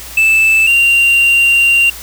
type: tone pair in turn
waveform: triangle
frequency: 2636 / 2770 Hz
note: E7 / F7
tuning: -1 / -15 cents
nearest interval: minor second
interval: 86 cents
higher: second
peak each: -5 dBFS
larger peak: neither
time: 0.17-0.67 / 0.67-1.9 s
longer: second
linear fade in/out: 5 ms
effects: added 60 Hz sine -35 dBFS peak until 2.02 s + white hiss -30 dBFS RMS until 2.02 s